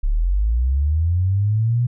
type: linear sweep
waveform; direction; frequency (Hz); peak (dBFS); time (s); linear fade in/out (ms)
sine; up; 32.64 to 123.47; -15; 0.03-1.87; 10
effects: none